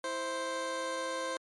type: tone pair together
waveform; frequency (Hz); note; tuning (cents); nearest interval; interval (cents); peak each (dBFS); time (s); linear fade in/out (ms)
20% pulse; 328.9 / 523.3; E4 / C5; -4 / 0; minor sixth; 804; -37 / -29; 0.04-1.37; 2
effects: MP3 48 kbps